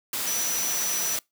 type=tone in noise; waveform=sine; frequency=5910 Hz; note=F#8; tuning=3 cents flat; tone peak=-27 dBFS; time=0.27-1.16 s; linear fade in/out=2 ms; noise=white; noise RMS=-29 dBFS; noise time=0.13-1.19 s; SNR=-1 dB; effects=noise-tail reverb RT60 0.2 s tail -25 dB re dry + high-pass 150 Hz 12 dB/octave